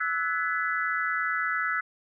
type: tone cluster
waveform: sine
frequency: 1312 / 1481 / 1704 / 1996 Hz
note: E6 / F#6 / G#6 / B6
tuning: -9 / +1 / +44 / +18 cents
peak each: -30 / -30 / -32 / -32 dBFS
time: 0-1.81 s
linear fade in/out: 10 ms
effects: none